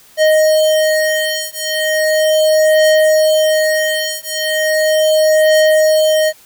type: beating tone pair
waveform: square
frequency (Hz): 622.3 / 622.67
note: D#5 / D#5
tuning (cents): 0 / +1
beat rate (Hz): 0.37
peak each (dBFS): -14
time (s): 0.17-6.33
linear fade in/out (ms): 50
effects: white hiss -45 dBFS RMS until 6.45 s